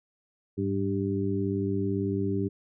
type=harmonic tone with a mistuned harmonic; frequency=98 Hz; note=G2; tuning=in tune; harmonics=1 / 2 / 3 / 4; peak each=-31 / -31 / -31 / -31 dBFS; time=0.57-2.49 s; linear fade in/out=20 ms; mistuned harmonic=1; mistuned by=+75 cents; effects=none